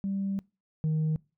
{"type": "tone pair in turn", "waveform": "sine", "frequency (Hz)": [196, 156.24], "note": ["G3", "D#3"], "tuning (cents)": [0, 8], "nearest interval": "major third", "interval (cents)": 392, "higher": "first", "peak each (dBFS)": [-27, -22], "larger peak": "second", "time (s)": [[0.04, 0.39], [0.84, 1.16]], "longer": "first", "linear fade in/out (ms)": 0, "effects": ["noise-tail reverb RT60 0.3 s tail -25 dB re dry", "tanh soft clip ceiling -23 dBFS"]}